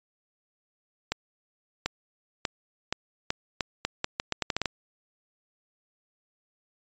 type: accelerating click train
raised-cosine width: 0.2 ms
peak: -9 dBFS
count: 15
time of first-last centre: 1.12-4.657 s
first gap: 740 ms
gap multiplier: 0.8
effects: resampled to 16000 Hz